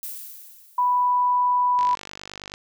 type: noise with exponential decay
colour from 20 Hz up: violet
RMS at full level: -32 dBFS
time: 0.03-1.37 s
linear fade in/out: 1 ms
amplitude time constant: 290 ms
type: tone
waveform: sine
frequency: 987.8 Hz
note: B5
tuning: in tune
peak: -17 dBFS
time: 0.78-1.95 s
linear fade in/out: 5 ms
type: click train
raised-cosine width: 0.2 ms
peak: -18 dBFS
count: 38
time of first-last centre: 1.79-2.539 s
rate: 49.4 Hz
effects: none